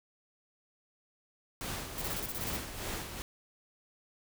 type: noise with tremolo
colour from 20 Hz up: pink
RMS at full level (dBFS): -37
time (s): 1.61-3.22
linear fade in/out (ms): 0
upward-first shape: sine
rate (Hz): 2.5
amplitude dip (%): 55
type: noise bursts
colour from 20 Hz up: violet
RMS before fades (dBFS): -38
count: 10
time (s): 1.98-2.565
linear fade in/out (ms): 2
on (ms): 36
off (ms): 25
effects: none